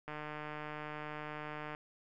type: click train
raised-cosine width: 0.5 ms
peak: -28 dBFS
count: 253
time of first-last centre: 0.08-1.749 s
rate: 151 Hz
effects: none